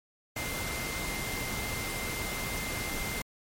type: tone in noise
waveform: sine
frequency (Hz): 2093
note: C7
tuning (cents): 0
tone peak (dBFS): -38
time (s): 0.36-3.22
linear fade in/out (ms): 5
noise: pink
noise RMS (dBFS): -35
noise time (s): 0.36-3.22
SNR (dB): -6
effects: MP3 64 kbps